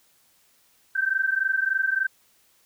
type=tone pair together; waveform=sine; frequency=1544.6 / 1568 Hz; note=G6 / G6; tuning=-26 / 0 cents; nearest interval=unison; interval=26 cents; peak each=-24 dBFS; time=0.95-2.07 s; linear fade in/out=10 ms; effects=white hiss -62 dBFS RMS until 2.65 s